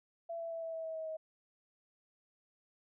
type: tone with pitch steps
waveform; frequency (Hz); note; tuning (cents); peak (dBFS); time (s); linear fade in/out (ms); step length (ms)
sine; 671 / 665.6 / 660.2 / 654.9 / 649.6 / 644.4 / 639.2 / 634.1; E5 / E5 / E5 / E5 / E5 / E5 / D#5 / D#5; +31 / +17 / +2 / -11 / -26 / -39 / +47 / +33; -38; 0.29-1.17; 10; 110
effects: none